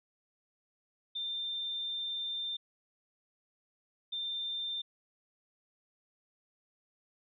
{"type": "tone bursts at uneven times", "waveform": "sine", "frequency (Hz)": 3589, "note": "A7", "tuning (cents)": 34, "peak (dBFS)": -34, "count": 2, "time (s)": [[1.15, 2.57], [4.12, 4.82]], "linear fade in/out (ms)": 10, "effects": []}